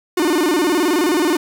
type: tone with vibrato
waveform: 45% pulse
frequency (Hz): 330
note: E4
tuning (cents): +2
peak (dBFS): -14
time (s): 0.17-1.37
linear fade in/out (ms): 5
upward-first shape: square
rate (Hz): 19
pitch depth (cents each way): 160
effects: 7-bit